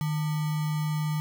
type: tone with sample-and-hold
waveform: sine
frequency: 153.1 Hz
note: D#3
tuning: 28 cents flat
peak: -25 dBFS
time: 0.01-1.2 s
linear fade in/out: 0 ms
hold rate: 1050 Hz
effects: none